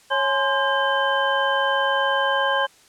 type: tone cluster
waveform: sine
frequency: 550 / 843 / 1043 / 1600 / 3075 Hz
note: C#5 / G#5 / C6 / G6 / G7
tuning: -14 / +26 / -6 / +35 / -34 cents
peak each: -24 / -26 / -24 / -23 / -28 dBFS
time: 0.1-2.67 s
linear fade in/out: 20 ms
effects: white hiss -53 dBFS RMS until 2.88 s + low-pass 9000 Hz 12 dB/octave